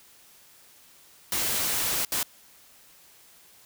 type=noise bursts at uneven times; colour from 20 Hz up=white; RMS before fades=-27 dBFS; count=2; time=1.32-2.05 / 2.12-2.23 s; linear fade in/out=2 ms; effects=white hiss -55 dBFS RMS until 3.65 s